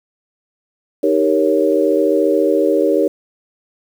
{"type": "chord", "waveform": "sine", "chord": "Eb dominant seventh", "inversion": "none", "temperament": "equal", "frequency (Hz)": [311.1, 392, 466.2, 554.4], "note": ["Eb4", "G4", "Bb4", "Db5"], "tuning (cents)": [0, 0, 0, 0], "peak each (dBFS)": -17, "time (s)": [1.03, 3.08], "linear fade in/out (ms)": 5, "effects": ["7-bit"]}